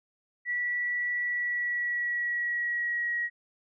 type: tone with pitch glide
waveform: sine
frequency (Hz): 1949 to 1903.4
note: B6 to A#6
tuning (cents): -23 to +36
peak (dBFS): -27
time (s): 0.45-3.3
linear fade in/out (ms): 50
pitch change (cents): -41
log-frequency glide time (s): 1.2-3.13
effects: none